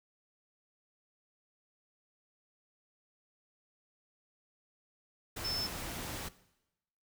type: tone in noise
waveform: sine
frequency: 5274 Hz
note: E8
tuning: in tune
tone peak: -34 dBFS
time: 5.44-5.67 s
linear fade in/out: 10 ms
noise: pink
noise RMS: -41 dBFS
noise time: 5.36-6.29 s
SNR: +4 dB
effects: noise-tail reverb RT60 0.9 s tail -18 dB re dry